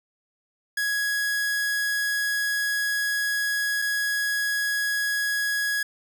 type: tone pair in turn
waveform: 45% pulse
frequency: 1667 / 1667 Hz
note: G#6 / G#6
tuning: +6 / +6 cents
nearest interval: unison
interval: 0 cents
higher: neither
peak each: -23 dBFS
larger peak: neither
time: 0.77-3.82 / 3.82-5.83 s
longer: first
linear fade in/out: 5 ms
effects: none